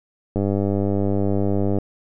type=click train; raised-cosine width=2 ms; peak=-9 dBFS; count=143; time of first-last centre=0.36-1.786 s; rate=99.6 Hz; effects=none